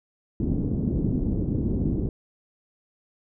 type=low-pass noise; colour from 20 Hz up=white; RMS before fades=-25 dBFS; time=0.4-2.09 s; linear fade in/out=2 ms; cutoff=290 Hz; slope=24 dB/octave; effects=none